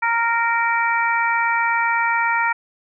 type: harmonic tone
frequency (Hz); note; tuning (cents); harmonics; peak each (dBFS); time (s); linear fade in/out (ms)
463.8; A#4; -9; 2 / 3 / 4 / 5; -20 / -22 / -23 / -24; 0.02-2.53; 10
effects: none